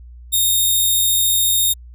5% pulse tone, 3694 Hz, A#7, 16 cents flat, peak -6 dBFS, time 0.32-1.74 s, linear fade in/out 20 ms, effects added 60 Hz sine -36 dBFS peak until 1.94 s

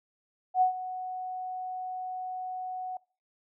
sine tone with ADSR envelope, 740 Hz, F#5, in tune, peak -18 dBFS, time 0.54-2.97 s, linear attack 74 ms, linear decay 110 ms, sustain -15 dB, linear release 3 ms, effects noise-tail reverb RT60 0.4 s tail -24 dB re dry

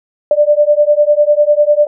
sine beating tone pair, 587.3 / 597.3 Hz, D5 / D5, 0 / +29 cents, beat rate 10 Hz, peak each -10 dBFS, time 0.31-1.87 s, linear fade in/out 2 ms, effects none

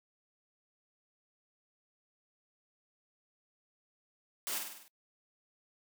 white noise with echo, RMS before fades -37 dBFS, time 4.47-4.58 s, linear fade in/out 0 ms, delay 50 ms, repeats 6, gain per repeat -4 dB, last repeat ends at 4.88 s, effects noise-tail reverb RT60 0.1 s tail -24 dB re dry + high-pass 200 Hz 12 dB/octave

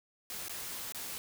white noise with dropouts, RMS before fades -41 dBFS, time 0.3-1.18 s, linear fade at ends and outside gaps 0 ms, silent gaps 0.483-0.495 / 0.922-0.947 s, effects none

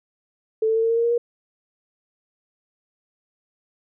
sine tone with pitch steps, 440 / 444.9 / 449.8 / 454.7 / 459.7 / 464.8 / 469.9 / 475.1 Hz, A4 / A4 / A4 / A#4 / A#4 / A#4 / A#4 / A#4, 0 / +19 / +38 / -43 / -24 / -5 / +14 / +33 cents, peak -17 dBFS, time 0.62-1.18 s, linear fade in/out 5 ms, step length 70 ms, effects none

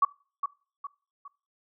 sine tone with echo, 1129 Hz, C#6, 31 cents sharp, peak -17 dBFS, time 0.02-0.05 s, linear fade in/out 5 ms, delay 410 ms, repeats 3, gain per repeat -8 dB, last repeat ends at 1.28 s, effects noise-tail reverb RT60 0.4 s tail -22 dB re dry

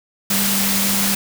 sine tone in noise, 198 Hz, G3, 18 cents sharp, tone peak -22 dBFS, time 0.3-1.15 s, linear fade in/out 5 ms, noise white, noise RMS -19 dBFS, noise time 0.3-1.15 s, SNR -6 dB, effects none

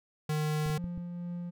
square tone, 152.7 Hz, D#3, 32 cents flat, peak -29 dBFS, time 0.29-0.78 s, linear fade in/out 5 ms
clicks, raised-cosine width 5 ms, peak -28 dBFS, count 4, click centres 0.662 / 0.7 / 0.842 / 0.977 s
triangle tone with tremolo, 174.61 Hz, F3, in tune, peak -32 dBFS, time 0.76-1.51 s, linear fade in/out 20 ms, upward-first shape triangle, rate 2.2 Hz, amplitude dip 30%
effects none

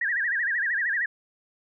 sine tone with vibrato, 1760 Hz, A6, in tune, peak -23 dBFS, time 0.01-1.06 s, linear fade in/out 5 ms, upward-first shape sine, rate 13 Hz, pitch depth 180 cents each way, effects none

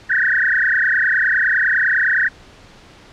sine tone with frequency modulation, 1700 Hz, G#6, 40 cents sharp, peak -13 dBFS, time 0.09-2.29 s, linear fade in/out 20 ms, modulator 29.8 Hz, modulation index 7, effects pink hiss -44 dBFS RMS until 3.12 s + low-pass 5000 Hz 12 dB/octave

